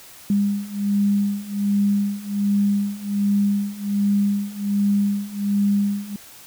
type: beating tone pair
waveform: sine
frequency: 201.4 / 202.7 Hz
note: G3 / G#3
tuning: +47 / -42 cents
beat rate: 1.3 Hz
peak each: -22 / -20 dBFS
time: 0.3-6.16 s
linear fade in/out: 2 ms
effects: white hiss -44 dBFS RMS until 6.46 s